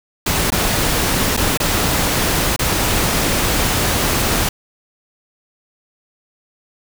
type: noise with dropouts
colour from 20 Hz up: pink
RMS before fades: -17 dBFS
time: 0.26-4.49 s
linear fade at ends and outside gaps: 5 ms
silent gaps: 0.504-0.52 / 1.367-1.373 / 1.575-1.6 / 2.563-2.591 s
effects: none